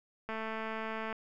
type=click train; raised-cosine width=0.5 ms; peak=-24 dBFS; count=186; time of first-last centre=0.29-1.127 s; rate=221 Hz; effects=none